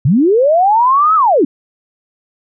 sine linear two-way sweep, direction up then down, 114.1 to 1318.5 to 242.5 Hz, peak -7 dBFS, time 0.05-1.45 s, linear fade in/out 5 ms, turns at 1.15 s, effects none

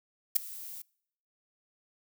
violet noise with ADSR envelope, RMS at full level -20 dBFS, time 0.35-0.82 s, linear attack 14 ms, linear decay 5 ms, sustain -23 dB, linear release 6 ms, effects noise-tail reverb RT60 0.7 s tail -26 dB re dry

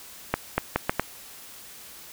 accelerating click train, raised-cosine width 0.5 ms, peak -6 dBFS, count 5, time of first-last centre 0.34-0.996 s, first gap 240 ms, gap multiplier 0.75, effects white hiss -45 dBFS RMS until 2.12 s

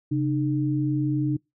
sine tone pair together, 135 / 303.1 Hz, C#3 / D#4, -45 / -45 cents, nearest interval octave + major second, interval 1400 cents, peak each -24 dBFS, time 0.11-1.37 s, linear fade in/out 10 ms, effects noise-tail reverb RT60 0.2 s tail -26 dB re dry

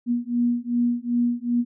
sine beating tone pair, 238.9 / 241.5 Hz, A#3 / B3, +43 / -39 cents, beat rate 2.6 Hz, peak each -23 dBFS, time 0.06-1.65 s, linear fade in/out 50 ms, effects none

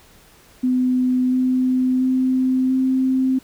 sine tone with pitch steps, 253.4 / 255.9 / 258.4 / 261 Hz, B3 / C4 / C4 / C4, +45 / -38 / -21 / -4 cents, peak -15 dBFS, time 0.63-3.39 s, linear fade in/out 10 ms, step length 690 ms, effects pink hiss -50 dBFS RMS until 3.43 s

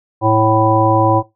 harmonic tone, 109.9 Hz, A2, 2 cents flat, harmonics 1 / 3 / 5 / 7 / 9, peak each -16 / -16 / -16 / -16 / -16 dBFS, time 0.21-1.23 s, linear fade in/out 50 ms, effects noise-tail reverb RT60 0.2 s tail -18 dB re dry

